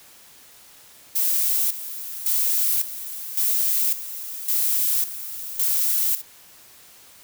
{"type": "noise with tremolo", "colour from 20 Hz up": "violet", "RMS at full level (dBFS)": -21, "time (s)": [1.15, 6.22], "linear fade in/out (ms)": 10, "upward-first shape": "square", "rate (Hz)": 0.9, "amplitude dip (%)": 75, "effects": ["white hiss -49 dBFS RMS until 7.23 s"]}